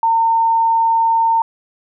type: tone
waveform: sine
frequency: 910 Hz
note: A#5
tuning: 42 cents flat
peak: -11 dBFS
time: 0.03-1.42 s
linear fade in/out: 2 ms
effects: none